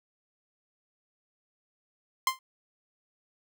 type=tone with exponential decay; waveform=sawtooth; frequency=1046.5 Hz; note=C6; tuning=in tune; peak=-16 dBFS; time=2.27-2.39 s; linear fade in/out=2 ms; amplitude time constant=25 ms; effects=none